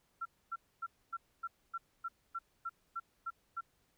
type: tone bursts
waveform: sine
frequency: 1358 Hz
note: F6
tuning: 49 cents flat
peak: -36 dBFS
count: 12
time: 0.21-3.61 s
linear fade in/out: 10 ms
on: 45 ms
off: 260 ms
effects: pink hiss -75 dBFS RMS until 3.97 s